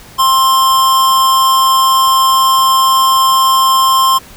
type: tone with amplitude modulation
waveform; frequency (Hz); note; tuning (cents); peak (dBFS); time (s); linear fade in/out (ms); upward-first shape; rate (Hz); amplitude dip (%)
square; 1054; C6; +12; -6; 0.18-4.19; 20; sine; 262; 40
effects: pink hiss -37 dBFS RMS until 4.36 s